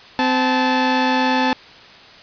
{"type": "tone pair together", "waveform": "sawtooth", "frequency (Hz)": [257.4, 871.8], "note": ["C4", "A5"], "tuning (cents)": [-28, -16], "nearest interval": "octave + major sixth", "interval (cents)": 2112, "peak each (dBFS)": -14, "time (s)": [0.19, 1.53], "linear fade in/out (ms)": 0, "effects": ["white hiss -42 dBFS RMS until 2.22 s", "resampled to 11025 Hz"]}